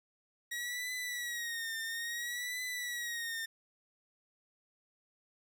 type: tone with vibrato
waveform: sawtooth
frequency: 1901 Hz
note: A#6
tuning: 33 cents sharp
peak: -33 dBFS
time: 0.51-3.46 s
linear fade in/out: 10 ms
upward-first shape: triangle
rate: 0.59 Hz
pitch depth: 96 cents each way
effects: none